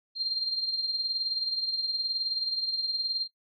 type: tone with tremolo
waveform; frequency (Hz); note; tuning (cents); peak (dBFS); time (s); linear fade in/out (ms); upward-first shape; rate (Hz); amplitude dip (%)
sine; 4186; C8; 0; -24; 0.15-3.28; 50; triangle; 19; 65
effects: noise-tail reverb RT60 0.1 s tail -18 dB re dry

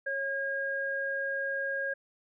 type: tone pair together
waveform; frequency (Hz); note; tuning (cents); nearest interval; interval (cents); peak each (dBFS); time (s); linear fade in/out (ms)
sine; 549.3 / 1627; C#5 / G#6; -16 / -36; octave + perfect fifth; 1880; -35 / -31; 0.06-1.94; 10
effects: none

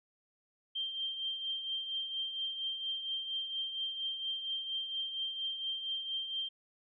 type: tone with tremolo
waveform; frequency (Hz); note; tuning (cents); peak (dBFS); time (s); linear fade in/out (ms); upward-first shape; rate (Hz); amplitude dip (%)
sine; 3159; G7; +13; -32; 0.75-6.49; 10; triangle; 4.3; 60
effects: none

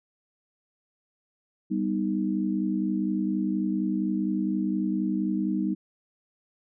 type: chord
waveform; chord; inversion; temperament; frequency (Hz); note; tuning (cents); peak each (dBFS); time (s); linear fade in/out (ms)
sine; G augmented; none; equal; 196 / 246.9 / 311.1; G3 / B3 / D#4; 0 / 0 / 0; -27 / -31 / -28; 1.7-5.75; 20
effects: none

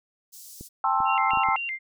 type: high-pass noise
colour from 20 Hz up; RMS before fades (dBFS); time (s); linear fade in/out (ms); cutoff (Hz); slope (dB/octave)
pink; -45; 0.32-0.69; 20; 5400; 24
type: clicks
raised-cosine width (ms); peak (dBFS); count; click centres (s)
3; -27; 5; 0.61 / 1.004 / 1.335 / 1.373 / 1.487
type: chord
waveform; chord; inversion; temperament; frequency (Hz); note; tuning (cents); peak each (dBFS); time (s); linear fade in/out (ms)
sine; A minor seventh; third; just; 792 / 880 / 1056 / 1320; G5 / A5 / C6 / E6; +18 / 0 / +16 / +2; -26; 0.84-1.56; 2
type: tone with vibrato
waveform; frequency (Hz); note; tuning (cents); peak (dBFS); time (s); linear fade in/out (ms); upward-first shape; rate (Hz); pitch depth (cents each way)
sine; 2409; D7; +43; -28; 1.05-1.79; 50; square; 3.9; 240
effects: none

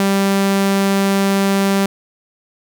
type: tone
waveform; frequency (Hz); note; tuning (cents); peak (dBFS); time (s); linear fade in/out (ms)
sawtooth; 196.4; G3; +4; -9; 0-1.86; 2
effects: none

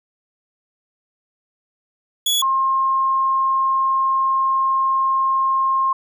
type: tone pair in turn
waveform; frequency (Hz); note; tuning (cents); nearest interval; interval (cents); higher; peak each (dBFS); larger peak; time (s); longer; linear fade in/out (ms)
sawtooth / sine; 3385 / 1066.2; G#7 / C6; +32 / +32; octave + minor sixth; 2000; first; -13 / -15; first; 2.26-2.42 / 2.42-5.93; second; 5
effects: none

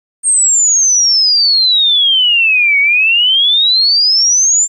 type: exponential two-way sweep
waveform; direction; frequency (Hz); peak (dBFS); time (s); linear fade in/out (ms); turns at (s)
sine; down then up; 8710 to 2217 to 7340; -7; 0.23-4.68; 50; 2.79
effects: 8-bit

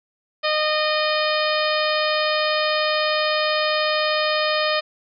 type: harmonic tone with a mistuned harmonic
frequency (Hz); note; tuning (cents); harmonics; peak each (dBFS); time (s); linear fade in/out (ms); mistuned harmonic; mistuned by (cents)
613; D#5; -26; 1 / 2 / 3 / 4 / 5 / 6 / 7 / 8; -22 / -25 / -27 / -28 / -29 / -30 / -30 / -31; 0.43-4.81; 20; 8; +19
effects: none

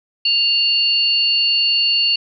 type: tone pair together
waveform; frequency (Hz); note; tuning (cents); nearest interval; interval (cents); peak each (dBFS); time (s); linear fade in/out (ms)
sine; 2794 / 4435; F7 / C#8; 0 / 0; minor sixth; 800; -16; 0.25-2.16; 5
effects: none

